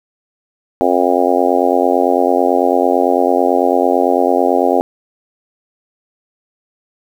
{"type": "harmonic tone", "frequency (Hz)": 89, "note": "F2", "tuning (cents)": 33, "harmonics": [3, 4, 5, 6, 7, 8, 9], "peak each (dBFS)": [-18, -18, -18, -18, -18, -18, -18], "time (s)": [0.81, 4.81], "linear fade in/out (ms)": 0, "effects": ["7-bit"]}